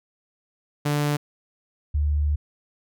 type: tone pair in turn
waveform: sawtooth / sine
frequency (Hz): 146.83 / 73.82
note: D3 / D2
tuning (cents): 0 / +9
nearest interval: octave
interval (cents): 1191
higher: first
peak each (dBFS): -17 / -19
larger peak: first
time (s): 0.85-1.17 / 1.94-2.36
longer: second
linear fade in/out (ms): 10
effects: none